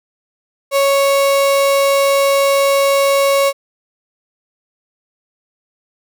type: tone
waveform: 35% pulse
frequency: 554 Hz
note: C#5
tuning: 1 cent flat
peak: -9 dBFS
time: 0.71-3.53 s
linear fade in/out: 50 ms
effects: none